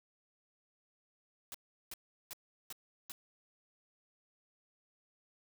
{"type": "noise bursts", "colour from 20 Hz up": "white", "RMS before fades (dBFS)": -45, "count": 5, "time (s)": [1.52, 3.12], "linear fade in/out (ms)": 0, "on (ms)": 24, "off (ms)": 370, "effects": []}